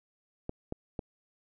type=clicks; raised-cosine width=2 ms; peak=-21 dBFS; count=3; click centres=0.494 / 0.724 / 0.992 s; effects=none